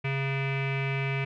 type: tone with low-pass filter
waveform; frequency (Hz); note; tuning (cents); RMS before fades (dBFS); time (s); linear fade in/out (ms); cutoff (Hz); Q
square; 136.3; C#3; -29; -29; 0.04-1.25; 10; 2400; 7.6
effects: none